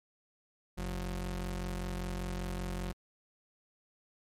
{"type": "tone pair together", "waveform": "sawtooth", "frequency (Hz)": [45.15, 90.3], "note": ["F#1", "F#2"], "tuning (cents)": [-42, -42], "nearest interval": "octave", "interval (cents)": 1200, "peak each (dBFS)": [-32, -33], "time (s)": [0.77, 2.93], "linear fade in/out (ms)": 20, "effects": ["MP3 64 kbps"]}